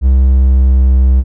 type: tone with pitch glide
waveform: triangle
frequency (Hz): 65.41 to 64.73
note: C2 to C2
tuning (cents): 0 to -18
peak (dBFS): -3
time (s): 0.01-1.24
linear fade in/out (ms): 50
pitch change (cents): -18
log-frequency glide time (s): 0.32-0.96
effects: none